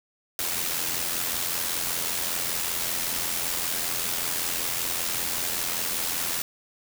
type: noise with amplitude modulation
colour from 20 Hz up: white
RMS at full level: -26 dBFS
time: 0.39-6.42 s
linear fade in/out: 0 ms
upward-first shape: sine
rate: 85.2 Hz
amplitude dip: 50%
effects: none